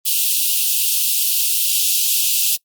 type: high-pass noise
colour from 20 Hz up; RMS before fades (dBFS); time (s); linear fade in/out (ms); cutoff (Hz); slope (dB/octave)
white; -17; 0.05-2.57; 20; 2600; 96
effects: noise-tail reverb RT60 0.1 s tail -23 dB re dry + Opus 32 kbps